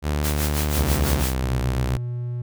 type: tone with vibrato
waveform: sawtooth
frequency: 74.2 Hz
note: D2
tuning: 18 cents sharp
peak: -17 dBFS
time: 0.02-1.26 s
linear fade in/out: 50 ms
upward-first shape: triangle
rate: 5.3 Hz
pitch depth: 23 cents each way
type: noise with tremolo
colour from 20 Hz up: white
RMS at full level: -27 dBFS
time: 0.23-1.35 s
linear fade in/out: 20 ms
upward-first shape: sine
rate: 6.1 Hz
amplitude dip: 80%
type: tone with pitch glide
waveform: sawtooth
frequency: 65 to 64.55 Hz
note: C2 to C2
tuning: -11 to -23 cents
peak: -18 dBFS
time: 0.77-1.97 s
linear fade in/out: 5 ms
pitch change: -12 cents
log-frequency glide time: 0.94-1.49 s
type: tone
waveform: triangle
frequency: 121.4 Hz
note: B2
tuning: 29 cents flat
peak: -23 dBFS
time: 1.43-2.42 s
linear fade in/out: 5 ms
effects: none